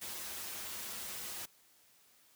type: noise with comb filter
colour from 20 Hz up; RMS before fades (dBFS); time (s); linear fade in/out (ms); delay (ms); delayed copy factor
white; -43; 0.01-1.46; 10; 6.9; -0.7
effects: white hiss -66 dBFS RMS until 2.35 s + high-pass 60 Hz 12 dB/octave